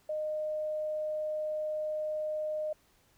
sine tone, 614 Hz, D#5, 23 cents flat, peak -31 dBFS, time 0.09-2.73 s, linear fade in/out 5 ms, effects pink hiss -67 dBFS RMS until 3.17 s

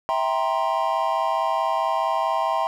triangle chord, C dominant seventh, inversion first, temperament just, 654.1 / 784.9 / 941.9 / 1046.5 Hz, E5 / G5 / Bb5 / C6, -14 / +2 / +18 / 0 cents, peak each -24 dBFS, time 0.09-2.67 s, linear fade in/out 0 ms, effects none

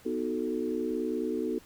sine chord, B dominant seventh, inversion none, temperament equal, 246.9 / 311.1 / 370 / 440 Hz, B3 / D#4 / F#4 / A4, 0 / 0 / 0 / 0 cents, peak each -34 dBFS, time 0.05-1.59 s, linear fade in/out 10 ms, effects pink hiss -56 dBFS RMS until 1.65 s

